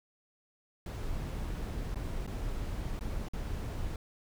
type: noise with dropouts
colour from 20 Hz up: brown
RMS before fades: -36 dBFS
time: 0.86-3.96 s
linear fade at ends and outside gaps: 2 ms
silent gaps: 1.946-1.957 / 2.266-2.275 / 2.993-3.009 / 3.285-3.334 s
effects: none